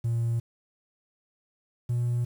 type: tone pair in turn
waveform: triangle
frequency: 116.54 / 120.51 Hz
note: A#2 / B2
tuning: 0 / -42 cents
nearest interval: minor second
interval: 58 cents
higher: second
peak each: -21 dBFS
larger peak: neither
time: 0.04-0.4 / 1.89-2.25 s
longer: neither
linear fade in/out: 10 ms
effects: tanh soft clip ceiling -19 dBFS + 9-bit